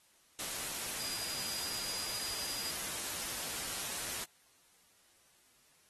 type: tone in noise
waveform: sine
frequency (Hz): 4890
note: D#8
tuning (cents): -31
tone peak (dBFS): -42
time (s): 1-2.71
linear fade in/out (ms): 0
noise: white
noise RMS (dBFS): -39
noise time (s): 0.39-4.24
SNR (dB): -6
effects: white hiss -67 dBFS RMS until 5.89 s + AAC 32 kbps